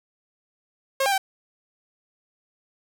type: tone with pitch steps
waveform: sawtooth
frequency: 539 / 798 / 773 Hz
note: C#5 / G5 / G5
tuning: -49 / +31 / -24 cents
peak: -16 dBFS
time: 1-1.18 s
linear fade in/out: 5 ms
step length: 60 ms
effects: none